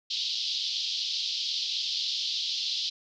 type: band-pass noise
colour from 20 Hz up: pink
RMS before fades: -31 dBFS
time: 0.1-2.9 s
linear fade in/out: 10 ms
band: 3200 to 5100 Hz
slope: 48 dB/octave
effects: none